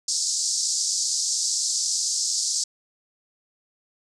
pink band-pass noise, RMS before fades -25 dBFS, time 0.08-2.64 s, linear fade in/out 5 ms, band 4700 to 8100 Hz, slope 48 dB/octave, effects none

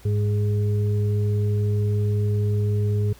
harmonic tone, 103.83 Hz, G#2, in tune, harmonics 1 / 2 / 4, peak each -19 / -34 / -30 dBFS, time 0.05-3.13 s, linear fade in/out 5 ms, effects added 60 Hz sine -49 dBFS peak until 3.19 s + pink hiss -51 dBFS RMS until 3.19 s

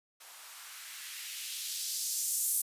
violet noise with band-pass filter sweep, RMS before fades -37 dBFS, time 0.2-2.62 s, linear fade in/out 10 ms, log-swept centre 740 to 10000 Hz, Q 1.4, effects resampled to 32000 Hz

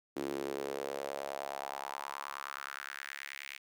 sawtooth tone with high-pass filter sweep, 69.5 Hz, C#2, 5 cents sharp, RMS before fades -41 dBFS, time 0.16-3.58 s, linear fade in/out 10 ms, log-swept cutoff 320 to 2300 Hz, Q 3.3, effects none

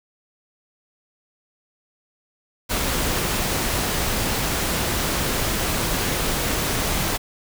pink noise, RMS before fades -23 dBFS, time 2.69-7.18 s, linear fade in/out 20 ms, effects none

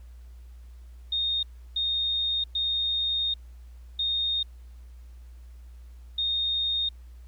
sine tone bursts at uneven times, 3689 Hz, A#7, 19 cents flat, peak -24 dBFS, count 5, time 1.12-1.43 / 1.76-2.44 / 2.55-3.34 / 3.99-4.43 / 6.18-6.89 s, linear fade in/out 5 ms, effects added 60 Hz sine -43 dBFS peak until 7.27 s + pink hiss -65 dBFS RMS until 7.27 s

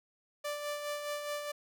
sawtooth tone with tremolo, 587.3 Hz, D5, in tune, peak -30 dBFS, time 0.44-1.52 s, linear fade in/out 10 ms, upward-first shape sine, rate 4.8 Hz, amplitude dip 45%, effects none

